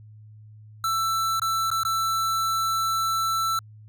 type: tone with dropouts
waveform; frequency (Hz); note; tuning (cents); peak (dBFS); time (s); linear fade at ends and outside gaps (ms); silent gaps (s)
square; 1330; E6; +15; -23; 0.84-3.59; 2; 1.397-1.418 / 1.703-1.714 / 1.834-1.85
effects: added 107 Hz sine -44 dBFS peak until 3.88 s